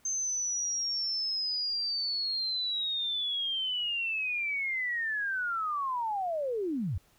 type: linear sweep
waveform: sine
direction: down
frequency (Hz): 6300 to 71.9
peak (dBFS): -29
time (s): 0.05-6.98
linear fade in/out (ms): 5
effects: pink hiss -65 dBFS RMS until 7.18 s